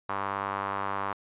sawtooth tone with band-pass filter, 98.9 Hz, G2, 16 cents sharp, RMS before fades -32 dBFS, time 0.09-1.13 s, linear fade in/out 5 ms, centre 1100 Hz, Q 3, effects resampled to 8000 Hz

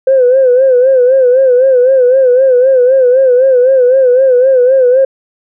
sine tone with vibrato, 513 Hz, C5, 34 cents flat, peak -3 dBFS, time 0.07-5.05 s, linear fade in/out 5 ms, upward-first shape sine, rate 3.9 Hz, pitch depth 84 cents each way, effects tanh soft clip ceiling 0 dBFS

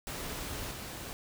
pink noise with level steps, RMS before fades -39 / -42 dBFS, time 0.07-1.13 s, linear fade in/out 0 ms, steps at 0.71 s, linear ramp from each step 5 ms, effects none

